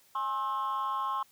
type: tone with amplitude modulation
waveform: sine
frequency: 1069 Hz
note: C6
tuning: 37 cents sharp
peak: -23 dBFS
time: 0.15-1.23 s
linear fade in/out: 5 ms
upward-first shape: sine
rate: 238 Hz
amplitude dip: 95%
effects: tanh soft clip ceiling -25 dBFS + white hiss -63 dBFS RMS until 1.31 s